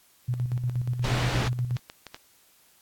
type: tone with tremolo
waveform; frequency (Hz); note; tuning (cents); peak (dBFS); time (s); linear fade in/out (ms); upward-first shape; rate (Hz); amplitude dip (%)
sine; 123.1; B2; -5; -23; 0.28-1.77; 10; square; 8.4; 55
type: low-pass noise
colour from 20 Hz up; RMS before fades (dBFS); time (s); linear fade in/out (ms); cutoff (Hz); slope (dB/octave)
pink; -29; 1.04-1.48; 2; 4400; 12
type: clicks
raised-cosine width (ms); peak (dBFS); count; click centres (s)
0.2; -22; 5; 1.135 / 1.768 / 1.899 / 2.067 / 2.145
effects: white hiss -60 dBFS RMS until 2.81 s + AAC 64 kbps